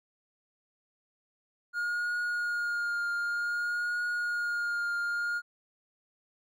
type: tone with vibrato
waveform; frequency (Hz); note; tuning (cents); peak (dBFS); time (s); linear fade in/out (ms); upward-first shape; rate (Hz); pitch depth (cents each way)
triangle; 1424; F6; +33; -27; 1.73-5.42; 50; triangle; 0.54; 24
effects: none